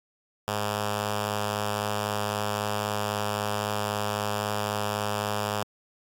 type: tone with notch filter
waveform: 5% pulse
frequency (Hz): 103.8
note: G#2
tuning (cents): 0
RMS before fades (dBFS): -29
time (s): 0.48-5.63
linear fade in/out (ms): 0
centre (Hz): 290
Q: 1.8
effects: AAC 64 kbps